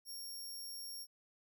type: tone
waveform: 20% pulse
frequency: 5540 Hz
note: F8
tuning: 15 cents flat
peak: -39 dBFS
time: 0.05-1.07 s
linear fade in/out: 50 ms
effects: none